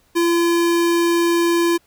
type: tone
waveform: square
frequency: 340.7 Hz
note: F4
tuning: 43 cents flat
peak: -15 dBFS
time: 0.15-1.78 s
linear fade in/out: 20 ms
effects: pink hiss -59 dBFS RMS until 1.86 s